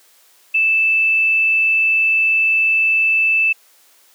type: tone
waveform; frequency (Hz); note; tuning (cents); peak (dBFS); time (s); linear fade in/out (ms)
sine; 2637; E7; 0; -12; 0.54-3.53; 10
effects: white hiss -52 dBFS RMS until 4.14 s + high-pass 400 Hz 12 dB/octave